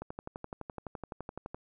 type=click train; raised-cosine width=1 ms; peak=-25 dBFS; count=19; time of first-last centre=0.02-1.545 s; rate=11.8 Hz; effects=none